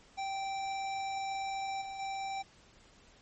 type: tone with level steps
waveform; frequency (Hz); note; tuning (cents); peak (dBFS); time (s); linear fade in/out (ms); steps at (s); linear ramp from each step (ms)
square; 780; G5; -9; -35 / -41 / -36; 0.17-2.43; 20; 1.81 / 1.99; 10
effects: pink hiss -61 dBFS RMS until 3.21 s + MP3 32 kbps